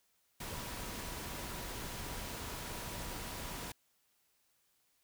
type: tone in noise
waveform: sine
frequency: 968 Hz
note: B5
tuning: 35 cents flat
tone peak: -54 dBFS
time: 0.4-3.72 s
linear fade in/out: 5 ms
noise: pink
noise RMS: -43 dBFS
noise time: 0.4-3.72 s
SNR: -14 dB
effects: white hiss -75 dBFS RMS until 5.03 s